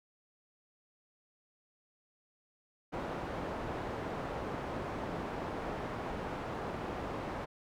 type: low-pass noise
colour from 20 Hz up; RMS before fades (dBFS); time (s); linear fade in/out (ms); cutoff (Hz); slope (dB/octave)
white; -39; 2.92-7.46; 20; 840; 12
effects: none